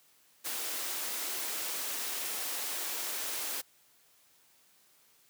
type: high-pass noise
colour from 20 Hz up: white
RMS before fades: -36 dBFS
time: 0.44-3.62 s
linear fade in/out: 20 ms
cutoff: 270 Hz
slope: 24 dB/octave
effects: white hiss -65 dBFS RMS until 5.29 s + high-pass 100 Hz 12 dB/octave